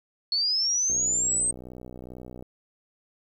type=linear sweep; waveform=sine; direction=up; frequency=4332 to 8400 Hz; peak=-22 dBFS; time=0.32-1.51 s; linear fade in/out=2 ms
type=click train; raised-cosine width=2 ms; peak=-28 dBFS; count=96; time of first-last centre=0.9-2.425 s; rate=62.3 Hz
effects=10-bit